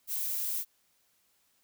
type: noise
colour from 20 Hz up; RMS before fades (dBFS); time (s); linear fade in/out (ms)
violet; -33; 0.07-0.65; 50
effects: white hiss -71 dBFS RMS until 1.63 s